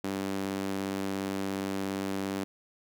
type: tone with high-pass filter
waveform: sawtooth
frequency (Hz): 97.2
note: G2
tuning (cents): -14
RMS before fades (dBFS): -33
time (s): 0.04-2.44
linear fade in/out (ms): 0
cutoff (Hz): 250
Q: 1.9
effects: none